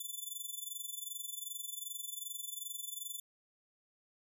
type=tone with amplitude modulation; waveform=5% pulse; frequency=3500 Hz; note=A7; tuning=10 cents flat; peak=-30 dBFS; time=0-3.2 s; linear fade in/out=5 ms; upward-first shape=sine; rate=22.6 Hz; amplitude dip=80%; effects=none